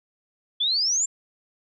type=exponential sweep; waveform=sine; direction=up; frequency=3375 to 7459 Hz; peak=-20 dBFS; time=0.6-1.06 s; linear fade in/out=10 ms; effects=none